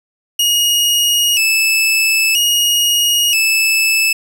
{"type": "tone with vibrato", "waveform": "sawtooth", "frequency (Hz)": 2746, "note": "F7", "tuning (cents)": -30, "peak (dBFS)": -8, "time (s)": [0.39, 4.13], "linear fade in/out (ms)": 5, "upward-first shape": "square", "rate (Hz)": 0.51, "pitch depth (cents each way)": 80, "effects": []}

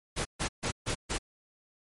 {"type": "noise bursts", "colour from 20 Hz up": "pink", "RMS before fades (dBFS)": -31, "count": 5, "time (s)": [0.16, 1.185], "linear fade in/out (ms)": 20, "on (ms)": 93, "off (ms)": 140, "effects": ["MP3 48 kbps"]}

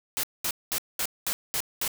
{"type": "noise bursts", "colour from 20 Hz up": "white", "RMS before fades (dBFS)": -28, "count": 7, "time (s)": [0.17, 1.878], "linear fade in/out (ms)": 0, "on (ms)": 64, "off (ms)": 210, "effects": []}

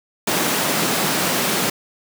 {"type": "high-pass noise", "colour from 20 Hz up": "pink", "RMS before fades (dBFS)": -20, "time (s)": [0.27, 1.7], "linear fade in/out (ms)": 5, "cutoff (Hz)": 160, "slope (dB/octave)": 24, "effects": []}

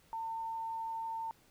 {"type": "tone", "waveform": "sine", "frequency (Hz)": 903, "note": "A5", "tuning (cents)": 45, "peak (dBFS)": -36, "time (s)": [0.13, 1.31], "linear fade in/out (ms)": 0, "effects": ["pink hiss -66 dBFS RMS until 1.5 s"]}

